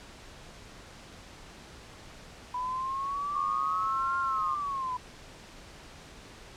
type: exponential two-way sweep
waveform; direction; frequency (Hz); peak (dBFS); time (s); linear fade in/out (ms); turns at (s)
sine; up then down; 987.8 to 1400 to 987.8; -30; 2.54-4.97; 5; 4.19
type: tone with pitch glide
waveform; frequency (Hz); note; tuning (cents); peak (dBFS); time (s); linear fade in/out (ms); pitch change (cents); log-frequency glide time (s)
sine; 1103 to 1068.5; C#6 to C6; -9 to +36; -29; 3.35-4.55; 10; -55; 3.77-4
effects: pink hiss -49 dBFS RMS until 6.56 s + low-pass 7000 Hz 12 dB/octave